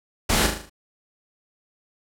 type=noise with echo; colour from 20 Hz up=pink; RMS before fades=-20 dBFS; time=0.29-0.47 s; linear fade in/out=10 ms; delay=38 ms; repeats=6; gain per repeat=-5 dB; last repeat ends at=0.698 s; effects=low-pass 12000 Hz 12 dB/octave